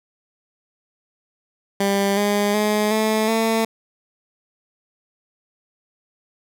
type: tone with pitch steps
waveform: 15% pulse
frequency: 198.6 / 204.8 / 211.1 / 217.7 / 224.5 Hz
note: G3 / G#3 / G#3 / A3 / A3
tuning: +23 / -24 / +29 / -18 / +35 cents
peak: -11 dBFS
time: 1.8-3.65 s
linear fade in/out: 5 ms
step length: 370 ms
effects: none